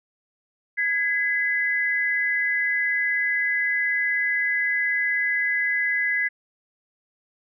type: tone pair together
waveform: sine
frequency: 1660 / 2021 Hz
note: G#6 / B6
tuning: -1 / +39 cents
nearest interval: minor third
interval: 340 cents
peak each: -25 / -22 dBFS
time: 0.77-6.29 s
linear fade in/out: 20 ms
effects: none